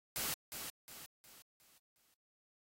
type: noise with echo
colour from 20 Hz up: white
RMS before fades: -38 dBFS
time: 0.16-0.34 s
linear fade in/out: 0 ms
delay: 360 ms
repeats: 5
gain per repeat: -7 dB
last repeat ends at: 2.14 s
effects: AAC 48 kbps